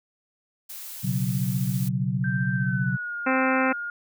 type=noise; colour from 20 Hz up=blue; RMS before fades=-38 dBFS; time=0.69-1.89 s; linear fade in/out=10 ms
type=chord; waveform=sine; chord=B suspended second; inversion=none; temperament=equal; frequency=123.47 / 138.59 / 185 Hz; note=B2 / C#3 / F#3; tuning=0 / 0 / 0 cents; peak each=-27 dBFS; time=1.03-2.97 s; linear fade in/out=20 ms
type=tone with pitch glide; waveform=sine; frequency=1568 to 1421.3 Hz; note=G6 to F6; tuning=0 to +30 cents; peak=-29 dBFS; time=2.24-3.9 s; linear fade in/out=2 ms; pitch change=-170 cents; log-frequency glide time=2.55-3.15 s
type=harmonic tone; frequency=261.6 Hz; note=C4; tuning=in tune; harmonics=1 / 2 / 3 / 4 / 5 / 6 / 7 / 8 / 9 / 10; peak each=-24 / -27 / -29 / -30 / -31 / -32 / -32 / -33 / -34 / -34 dBFS; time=3.26-3.73 s; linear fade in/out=10 ms
effects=none